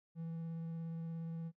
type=tone with vibrato; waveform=triangle; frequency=164.81 Hz; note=E3; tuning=in tune; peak=-38 dBFS; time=0.15-1.52 s; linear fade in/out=50 ms; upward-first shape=sine; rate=17 Hz; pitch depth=10 cents each way; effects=noise-tail reverb RT60 0.1 s tail -22 dB re dry